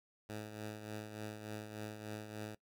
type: tone with tremolo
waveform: 10% pulse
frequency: 106.9 Hz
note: A2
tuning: 49 cents flat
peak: -33 dBFS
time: 0.29-2.55 s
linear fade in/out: 5 ms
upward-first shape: triangle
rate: 3.4 Hz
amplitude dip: 60%
effects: noise-tail reverb RT60 0.1 s tail -21 dB re dry